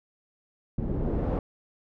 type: noise with low-pass filter sweep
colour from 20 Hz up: pink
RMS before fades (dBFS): -28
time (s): 0.78-1.39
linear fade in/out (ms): 2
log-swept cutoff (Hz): 280 to 660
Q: 0.92
effects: none